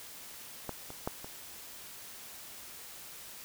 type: clicks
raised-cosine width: 1 ms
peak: -22 / -30 / -18 / -29 dBFS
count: 4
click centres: 0.693 / 0.904 / 1.075 / 1.245 s
effects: white hiss -48 dBFS RMS until 3.44 s